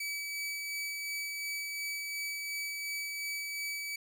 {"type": "tone with tremolo", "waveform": "sawtooth", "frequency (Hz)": 2290, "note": "D7", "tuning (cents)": -44, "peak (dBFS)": -31, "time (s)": [0, 3.96], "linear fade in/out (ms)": 5, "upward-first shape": "sine", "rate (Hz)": 2.8, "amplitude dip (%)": 25, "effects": []}